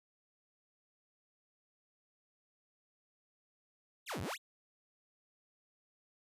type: exponential two-way sweep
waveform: sawtooth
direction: down then up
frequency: 4186 to 74.9 to 4186 Hz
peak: -34 dBFS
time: 4.06-4.38 s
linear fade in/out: 50 ms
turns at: 4.21 s
effects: resampled to 32000 Hz